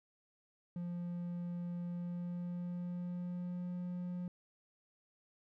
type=tone with pitch glide; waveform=triangle; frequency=174.61 to 178.28 Hz; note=F3 to F3; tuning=0 to +36 cents; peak=-36 dBFS; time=0.76-4.28 s; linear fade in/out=2 ms; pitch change=+36 cents; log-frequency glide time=1.85-3.7 s; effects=none